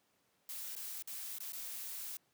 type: noise with dropouts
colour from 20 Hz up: blue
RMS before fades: -44 dBFS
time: 0.49-2.17 s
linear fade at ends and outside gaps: 2 ms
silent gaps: 0.753-0.763 / 1.024-1.073 / 1.385-1.403 / 1.522-1.531 s
effects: pink hiss -75 dBFS RMS until 2.33 s + high-pass 150 Hz 12 dB/octave